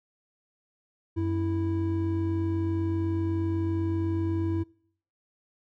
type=tone pair together; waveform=triangle; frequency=93.5 / 328.5 Hz; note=F#2 / E4; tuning=+19 / -6 cents; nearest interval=octave + minor seventh; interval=2175 cents; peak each=-26 dBFS; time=1.16-4.64 s; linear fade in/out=20 ms; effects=noise-tail reverb RT60 0.6 s tail -24 dB re dry